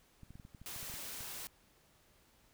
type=clicks; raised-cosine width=5 ms; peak=-40 dBFS; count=12; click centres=0.233 / 0.306 / 0.355 / 0.398 / 0.451 / 0.548 / 0.616 / 0.762 / 0.829 / 0.899 / 0.94 / 1.207 s
type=noise; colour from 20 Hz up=white; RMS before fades=-45 dBFS; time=0.66-1.47 s; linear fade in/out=0 ms
effects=pink hiss -68 dBFS RMS until 2.53 s